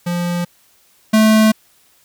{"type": "tone pair in turn", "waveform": "square", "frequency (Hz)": [174.61, 217.7], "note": ["F3", "A3"], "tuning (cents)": [0, -18], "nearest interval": "major third", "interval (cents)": 382, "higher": "second", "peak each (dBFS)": [-18, -9], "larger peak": "second", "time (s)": [[0.06, 0.45], [1.13, 1.52]], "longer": "neither", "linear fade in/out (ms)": 10, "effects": ["white hiss -54 dBFS RMS until 2.04 s"]}